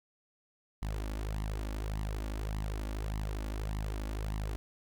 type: tone with flanger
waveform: sawtooth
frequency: 52.4 Hz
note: G#1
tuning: 16 cents sharp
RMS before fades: -36 dBFS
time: 0.82-4.56 s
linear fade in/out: 0 ms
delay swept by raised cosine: 0.98 to 3.58 ms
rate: 1.7 Hz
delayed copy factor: +0.7
effects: none